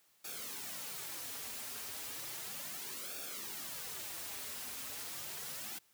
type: noise with flanger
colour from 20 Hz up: white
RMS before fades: -44 dBFS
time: 0.24-5.79 s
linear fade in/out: 10 ms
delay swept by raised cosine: 0.99 to 6.09 ms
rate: 0.34 Hz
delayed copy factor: -0.7
effects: white hiss -70 dBFS RMS until 5.93 s + high-pass 80 Hz 12 dB/octave